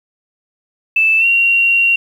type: tone with pitch glide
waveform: sine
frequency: 2637 to 2752 Hz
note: E7 to F7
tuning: 0 to -26 cents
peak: -9 dBFS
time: 0.96-1.96 s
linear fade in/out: 5 ms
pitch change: +74 cents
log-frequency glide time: 1.18-1.26 s
effects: 7-bit